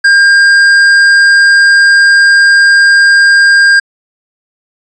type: tone with tanh clipping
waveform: sine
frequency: 1605 Hz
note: G6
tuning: 40 cents sharp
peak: -4 dBFS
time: 0.04-3.8 s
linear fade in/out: 10 ms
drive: 10 dB
effects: resampled to 22050 Hz